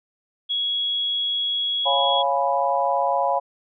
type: tone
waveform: sine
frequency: 3335 Hz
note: G#7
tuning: 7 cents sharp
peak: -21 dBFS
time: 0.49-2.23 s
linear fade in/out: 20 ms
type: chord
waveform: sine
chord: C# dominant seventh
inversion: none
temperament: equal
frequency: 554.4 / 698.5 / 830.6 / 987.8 Hz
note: C#5 / E#5 / G#5 / B5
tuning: 0 / 0 / 0 / 0 cents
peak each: -24 dBFS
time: 1.85-3.4 s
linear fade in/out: 20 ms
effects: none